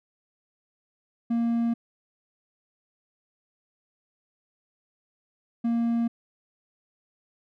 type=tone pair in turn; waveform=triangle; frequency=233.1 / 233.1 Hz; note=A#3 / A#3; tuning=0 / 0 cents; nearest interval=unison; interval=0 cents; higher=neither; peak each=-20 dBFS; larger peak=neither; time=1.3-1.74 / 5.64-6.08 s; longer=neither; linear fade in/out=10 ms; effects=none